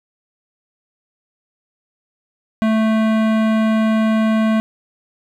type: tone with hard clipping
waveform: sine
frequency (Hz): 220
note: A3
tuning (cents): 0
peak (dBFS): -15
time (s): 2.62-4.6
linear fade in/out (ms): 0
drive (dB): 18
effects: none